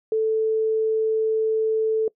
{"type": "tone", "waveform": "sine", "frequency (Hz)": 440, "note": "A4", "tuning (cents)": 0, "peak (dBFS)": -18, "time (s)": [0.12, 2.08], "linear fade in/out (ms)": 2, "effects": ["noise-tail reverb RT60 0.1 s tail -23 dB re dry"]}